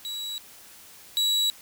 40% pulse tone pair in turn, 3900 / 3900 Hz, B7 / B7, -23 / -23 cents, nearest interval unison, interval 0 cents, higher neither, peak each -30 / -20 dBFS, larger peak second, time 0.05-0.38 / 1.17-1.5 s, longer neither, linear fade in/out 0 ms, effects white hiss -49 dBFS RMS until 1.61 s

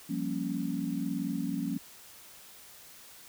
sine chord, G half-diminished seventh, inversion third, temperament equal, 174.61 / 196 / 233.1 / 277.2 Hz, F3 / G3 / Bb3 / Db4, 0 / 0 / 0 / 0 cents, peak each -36 / -37 / -36 / -34 dBFS, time 0.09-1.78 s, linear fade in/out 10 ms, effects white hiss -52 dBFS RMS until 3.28 s

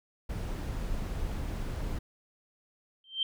brown noise, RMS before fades -34 dBFS, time 0.29-1.99 s, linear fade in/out 10 ms
sine tone with exponential growth, 3136 Hz, G7, in tune, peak -23 dBFS, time 3.04-3.23 s, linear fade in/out 2 ms, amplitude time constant 41 ms
effects none

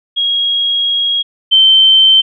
sine tone pair in turn, 3289 / 3104 Hz, G#7 / G7, -18 / -18 cents, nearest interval minor second, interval 100 cents, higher first, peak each -11 / -4 dBFS, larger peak second, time 0.16-1.23 / 1.51-2.22 s, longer first, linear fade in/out 20 ms, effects none

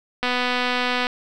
click train, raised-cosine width 0.3 ms, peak -7 dBFS, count 209, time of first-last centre 0.23-1.069 s, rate 248 Hz, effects none

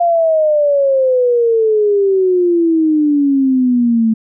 sine exponential sweep, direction down, 698.5 to 220 Hz, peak -9 dBFS, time 0-4.14 s, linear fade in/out 10 ms, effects none

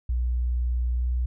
sine tone with pitch glide, 60.8 to 61.54 Hz, B1 to B1, -26 to -5 cents, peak -22 dBFS, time 0.09-1.26 s, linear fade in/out 5 ms, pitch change +21 cents, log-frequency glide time 0.97-1.08 s, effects none

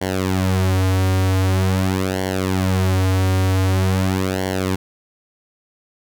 sawtooth tone with flanger, 94.1 Hz, F#2, 30 cents sharp, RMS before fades -18 dBFS, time 0.01-4.76 s, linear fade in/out 10 ms, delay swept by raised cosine 0.79 to 5.99 ms, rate 0.45 Hz, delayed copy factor -0.85, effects none

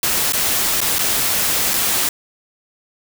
white noise with dropouts, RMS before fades -18 dBFS, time 0.03-2.09 s, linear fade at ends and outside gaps 2 ms, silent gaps 0.323-0.333 / 0.806-0.814 / 0.985-0.991 / 1.736-1.739 s, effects none

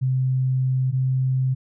sine tone pair in turn, 130 / 130.46 Hz, C3 / C3, -11 / -5 cents, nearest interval unison, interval 6 cents, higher second, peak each -18 dBFS, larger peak neither, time 0.01-0.92 / 0.92-1.55 s, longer first, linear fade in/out 20 ms, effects none

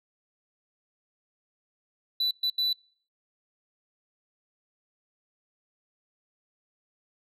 sine tone bursts at uneven times, 3976 Hz, B7, 11 cents sharp, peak -21 dBFS, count 3, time 2.2-2.31 / 2.43-2.5 / 2.58-2.73 s, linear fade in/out 5 ms, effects noise-tail reverb RT60 0.5 s tail -26 dB re dry + tanh soft clip ceiling -23 dBFS

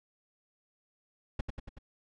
brown noise with echo, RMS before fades -30 dBFS, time 1.39-1.41 s, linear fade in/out 5 ms, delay 94 ms, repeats 4, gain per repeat -4 dB, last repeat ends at 1.786 s, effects low-pass 5000 Hz 12 dB/octave

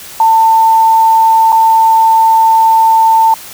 sine tone with dropouts, 895 Hz, A5, 29 cents sharp, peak -4 dBFS, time 0.2-3.34 s, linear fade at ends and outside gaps 2 ms, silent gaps 1.521-1.526 s, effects white hiss -30 dBFS RMS until 3.53 s

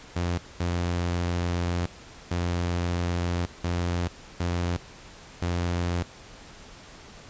sawtooth tone bursts at uneven times, 87.31 Hz, F2, in tune, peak -21 dBFS, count 6, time 0.16-0.38 / 0.6-1.86 / 2.31-3.46 / 3.64-4.08 / 4.4-4.77 / 5.42-6.03 s, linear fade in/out 5 ms, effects pink hiss -47 dBFS RMS until 7.29 s + resampled to 16000 Hz

